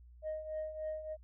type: tone with tremolo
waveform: sine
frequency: 622.3 Hz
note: D#5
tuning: in tune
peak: -33 dBFS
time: 0.22-1.17 s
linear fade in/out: 50 ms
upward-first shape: triangle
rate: 3.4 Hz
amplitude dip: 75%
effects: tanh soft clip ceiling -33 dBFS + added 60 Hz sine -54 dBFS peak until 1.23 s

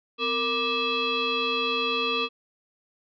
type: tone with frequency modulation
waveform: sine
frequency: 1898 Hz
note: A#6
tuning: 31 cents sharp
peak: -23 dBFS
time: 0.18-2.29 s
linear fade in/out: 50 ms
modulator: 718 Hz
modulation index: 2.5
effects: none

